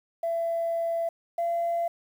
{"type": "tone pair in turn", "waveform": "sine", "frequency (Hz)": [670, 681.7], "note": ["E5", "F5"], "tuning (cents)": [28, -42], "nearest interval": "unison", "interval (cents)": 30, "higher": "second", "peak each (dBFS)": [-24, -23], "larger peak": "second", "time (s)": [[0.23, 1.09], [1.38, 1.88]], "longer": "first", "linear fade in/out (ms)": 5, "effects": ["tanh soft clip ceiling -21 dBFS", "9-bit"]}